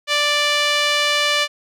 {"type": "tone with band-pass filter", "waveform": "sawtooth", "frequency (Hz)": 587.3, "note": "D5", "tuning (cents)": 0, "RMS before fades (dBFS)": -18, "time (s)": [0.07, 1.48], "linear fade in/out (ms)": 50, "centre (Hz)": 3100, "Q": 1.2, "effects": []}